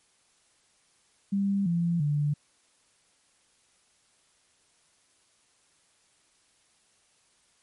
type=tone with pitch steps; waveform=sine; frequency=198.2 / 170.56 / 146.78 Hz; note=G3 / F3 / D3; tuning=+19 / -41 / -1 cents; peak=-23 dBFS; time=1.32-2.34 s; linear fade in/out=10 ms; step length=340 ms; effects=white hiss -66 dBFS RMS until 7.62 s + MP3 48 kbps